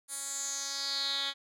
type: tone with band-pass filter sweep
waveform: 10% pulse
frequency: 277.2 Hz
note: C#4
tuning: in tune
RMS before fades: -35 dBFS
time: 0.08-1.34 s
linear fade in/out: 50 ms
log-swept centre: 9500 to 3200 Hz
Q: 4.7
effects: none